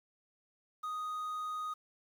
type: tone with quantisation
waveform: triangle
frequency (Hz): 1245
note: D#6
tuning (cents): +1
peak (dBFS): -34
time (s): 0.83-1.74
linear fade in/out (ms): 10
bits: 10
effects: none